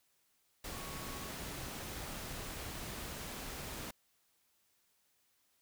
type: tone in noise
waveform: sine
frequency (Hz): 1110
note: C#6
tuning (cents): +2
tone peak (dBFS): -52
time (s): 0.72-1.29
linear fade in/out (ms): 5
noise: pink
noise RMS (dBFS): -44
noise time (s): 0.64-3.91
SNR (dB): -11
effects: white hiss -75 dBFS RMS until 5.61 s